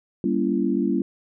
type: chord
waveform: sine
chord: G diminished seventh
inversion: none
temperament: just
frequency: 196 / 235.2 / 282.2 / 338.7 Hz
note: G3 / Bb3 / Db4 / Fb4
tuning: 0 / +16 / +31 / +47 cents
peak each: -25 dBFS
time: 0.24-1.02 s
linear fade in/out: 2 ms
effects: none